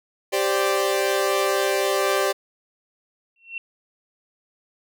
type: chord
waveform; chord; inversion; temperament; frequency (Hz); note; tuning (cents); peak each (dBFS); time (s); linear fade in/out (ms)
sawtooth; G suspended fourth; none; equal; 392 / 523.3 / 587.3; G4 / C5 / D5; 0 / 0 / 0; -19 / -22 / -20; 0.32-2.33; 20
type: tone with exponential growth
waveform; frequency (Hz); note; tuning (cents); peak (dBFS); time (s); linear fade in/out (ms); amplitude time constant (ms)
sine; 2716; F7; -49; -25; 3.36-3.58; 2; 46
effects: none